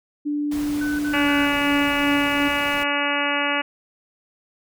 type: tone with pitch glide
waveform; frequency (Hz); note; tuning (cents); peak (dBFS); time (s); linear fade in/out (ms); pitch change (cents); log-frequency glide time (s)
sine; 293.7 to 284.5; D4 to C#4; 0 to +45; -21; 0.25-2.49; 20; -55; 1.16-1.37
type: noise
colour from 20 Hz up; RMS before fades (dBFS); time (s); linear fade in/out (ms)
pink; -36; 0.51-2.84; 10
type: tone bursts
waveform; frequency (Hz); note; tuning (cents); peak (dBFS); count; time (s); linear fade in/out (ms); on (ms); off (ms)
sine; 1504; F#6; +28; -28; 3; 0.81-1.458; 5; 180; 54
type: harmonic tone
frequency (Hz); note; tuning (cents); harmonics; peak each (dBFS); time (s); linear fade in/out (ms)
287.2; D4; -39; 1 / 2 / 3 / 4 / 5 / 6 / 7 / 8 / 9 / 10; -29 / -29 / -29 / -29 / -29 / -29 / -29 / -29 / -29 / -29; 1.13-3.62; 10
effects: none